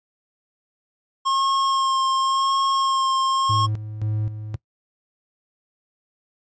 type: tone with vibrato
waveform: square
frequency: 1074 Hz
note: C6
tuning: 45 cents sharp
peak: -19 dBFS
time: 1.25-3.67 s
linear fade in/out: 20 ms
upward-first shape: sine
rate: 0.91 Hz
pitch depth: 15 cents each way
type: tone with tremolo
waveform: triangle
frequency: 107.1 Hz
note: A2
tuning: 46 cents flat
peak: -19 dBFS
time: 3.49-4.56 s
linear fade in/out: 10 ms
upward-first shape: square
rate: 1.9 Hz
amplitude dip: 65%
effects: noise-tail reverb RT60 0.1 s tail -21 dB re dry + resampled to 16000 Hz